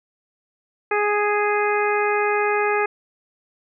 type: harmonic tone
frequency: 415.3 Hz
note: G#4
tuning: in tune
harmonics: 1 / 2 / 3 / 4 / 5 / 6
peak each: -21 / -24 / -26 / -27 / -28 / -29 dBFS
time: 0.91-2.86 s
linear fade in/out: 5 ms
effects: none